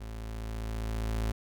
35% pulse tone with level ramp, 55 Hz, A1, in tune, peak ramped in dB -37 to -26 dBFS, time 0-1.32 s, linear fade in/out 10 ms, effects none

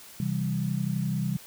sine chord, C major, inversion none, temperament equal with one note detuned, 132.03 / 164.81 / 196 Hz, C3 / E3 / G3, +16 / 0 / 0 cents, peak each -30 dBFS, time 0.2-1.37 s, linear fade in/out 2 ms, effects white hiss -48 dBFS RMS until 1.46 s

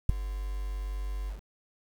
sine tone with ADSR envelope, 49 Hz, G1, in tune, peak -11 dBFS, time 0.09-1.41 s, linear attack 5 ms, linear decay 4 ms, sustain -20 dB, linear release 120 ms, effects 8-bit

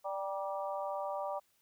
harmonic tone with a mistuned harmonic, 196 Hz, G3, in tune, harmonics 3 / 4 / 5 / 6, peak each -38 / -40 / -42 / -44 dBFS, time 0.04-1.4 s, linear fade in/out 20 ms, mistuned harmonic 5, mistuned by -39 cents, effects white hiss -73 dBFS RMS until 1.61 s

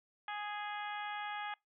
harmonic tone, 415.3 Hz, G#4, in tune, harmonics 2 / 3 / 4 / 5 / 6 / 7 / 8, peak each -41 / -46 / -45 / -49 / -52 / -55 / -52 dBFS, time 0.28-1.54 s, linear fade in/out 2 ms, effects noise-tail reverb RT60 0.2 s tail -26 dB re dry

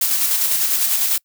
blue noise with tremolo, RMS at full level -17 dBFS, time 0.01-1.18 s, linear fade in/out 5 ms, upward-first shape square, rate 10 Hz, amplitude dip 30%, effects noise-tail reverb RT60 0.1 s tail -26 dB re dry

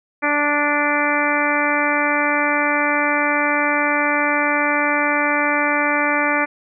harmonic tone, 292.8 Hz, D4, 5 cents flat, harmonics 1 / 2 / 3 / 4 / 5 / 6 / 7 / 8, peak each -24 / -24 / -24 / -24 / -24 / -24 / -24 / -24 dBFS, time 0.22-6.46 s, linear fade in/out 20 ms, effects none

